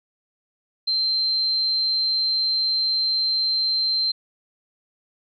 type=tone; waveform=sine; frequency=4128 Hz; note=C8; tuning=24 cents flat; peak=-19 dBFS; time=0.87-4.12 s; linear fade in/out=10 ms; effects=none